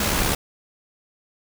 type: noise with amplitude modulation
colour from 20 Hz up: pink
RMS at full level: -20 dBFS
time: 0-0.35 s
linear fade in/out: 5 ms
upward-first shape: sine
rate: 69.4 Hz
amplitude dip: 40%
effects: none